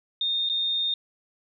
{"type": "tone with dropouts", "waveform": "sine", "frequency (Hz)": 3661, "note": "A#7", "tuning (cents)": -32, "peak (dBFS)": -23, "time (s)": [0.21, 0.94], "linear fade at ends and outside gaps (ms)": 2, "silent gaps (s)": [0.49, 0.497], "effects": []}